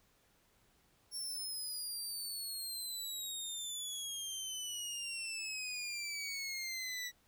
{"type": "exponential sweep", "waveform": "20% pulse", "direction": "down", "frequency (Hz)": [5500, 1946], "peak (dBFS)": -34, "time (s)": [1.11, 7.12], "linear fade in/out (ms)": 50, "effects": ["pink hiss -71 dBFS RMS until 7.27 s"]}